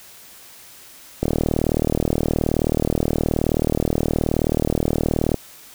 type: click train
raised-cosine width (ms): 2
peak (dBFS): -5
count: 161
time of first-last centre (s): 1.23-5.343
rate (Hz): 38.9
effects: white hiss -44 dBFS RMS until 5.74 s

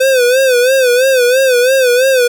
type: tone with vibrato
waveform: square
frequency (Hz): 510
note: C5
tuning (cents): -44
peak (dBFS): -8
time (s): 0-2.28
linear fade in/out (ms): 10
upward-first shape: sine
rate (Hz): 3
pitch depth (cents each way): 95
effects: none

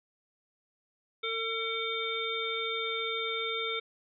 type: harmonic tone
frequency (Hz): 451.2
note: A4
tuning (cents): +44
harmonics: 1 / 3 / 5 / 7 / 8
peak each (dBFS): -36 / -38 / -36 / -46 / -35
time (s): 1.23-3.8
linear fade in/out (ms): 10
effects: none

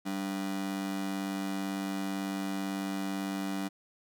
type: ring-modulated tone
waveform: 45% pulse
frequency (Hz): 242.4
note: B3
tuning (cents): -32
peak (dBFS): -29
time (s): 0.05-3.69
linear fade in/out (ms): 20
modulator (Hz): 49
effects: none

